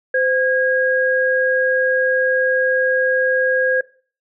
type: tone pair together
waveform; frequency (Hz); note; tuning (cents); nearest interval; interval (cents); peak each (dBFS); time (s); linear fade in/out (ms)
sine; 516 / 1637; C5 / G#6; -24 / -25; octave + minor sixth; 1999; -17; 0.14-3.81; 5
effects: noise-tail reverb RT60 0.4 s tail -19 dB re dry